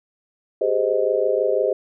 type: chord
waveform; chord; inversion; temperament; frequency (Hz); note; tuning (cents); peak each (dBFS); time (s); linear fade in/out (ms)
sine; Ab major seventh; third; just; 389.3 / 415.3 / 519.1 / 623; G4 / Ab4 / C5 / Eb5; -12 / 0 / -14 / +2; -24 / -23 / -21 / -23; 0.61-1.73; 5
effects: none